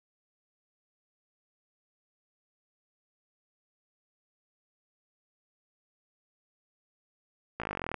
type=slowing click train; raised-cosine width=0.5 ms; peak=-19 dBFS; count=17; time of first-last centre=7.6-7.943 s; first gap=17 ms; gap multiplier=1.03; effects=none